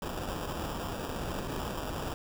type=noise with sample-and-hold; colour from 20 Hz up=pink; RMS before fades=-36 dBFS; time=0.02-2.14 s; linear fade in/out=2 ms; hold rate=2100 Hz; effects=none